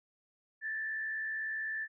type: tone with frequency modulation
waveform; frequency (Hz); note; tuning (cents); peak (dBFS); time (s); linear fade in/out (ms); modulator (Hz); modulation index
sine; 1758; A6; -2; -34; 0.61-1.88; 50; 71.9; 0.53
effects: none